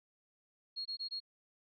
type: tone bursts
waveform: sine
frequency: 4293 Hz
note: C8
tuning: 44 cents sharp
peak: -37 dBFS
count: 4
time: 0.76-1.203 s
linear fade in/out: 20 ms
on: 95 ms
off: 21 ms
effects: none